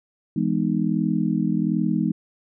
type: chord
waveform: sine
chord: E major seventh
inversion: none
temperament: just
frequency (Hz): 164.81 / 206 / 247.2 / 309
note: E3 / G#3 / B3 / D#4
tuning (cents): 0 / -14 / +2 / -12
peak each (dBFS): -25 / -23 / -26 / -26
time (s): 0.36-2.12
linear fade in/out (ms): 5
effects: none